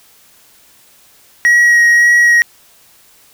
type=tone with vibrato; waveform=triangle; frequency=1900 Hz; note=A#6; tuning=33 cents sharp; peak=-4 dBFS; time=1.45-2.42 s; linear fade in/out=0 ms; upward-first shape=sine; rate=1.8 Hz; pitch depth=12 cents each way; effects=white hiss -47 dBFS RMS until 3.33 s